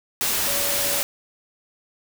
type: tone in noise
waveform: sine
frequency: 568 Hz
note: C#5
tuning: 42 cents sharp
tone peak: -31 dBFS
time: 0.47-1.02 s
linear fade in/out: 0 ms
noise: white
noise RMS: -23 dBFS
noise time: 0.21-1.03 s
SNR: -11 dB
effects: none